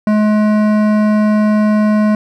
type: tone with hard clipping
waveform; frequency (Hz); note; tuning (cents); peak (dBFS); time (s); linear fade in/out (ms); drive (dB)
triangle; 212.2; G#3; +38; -11; 0.07-2.15; 2; 18
effects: none